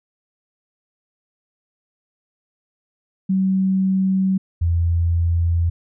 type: tone pair in turn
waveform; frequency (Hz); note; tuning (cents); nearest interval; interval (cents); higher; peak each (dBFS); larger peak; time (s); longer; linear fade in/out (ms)
sine; 190.2 / 84.72; F#3 / E2; +48 / +48; octave + major second; 1400; first; -15; neither; 3.29-4.38 / 4.61-5.7; neither; 10
effects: none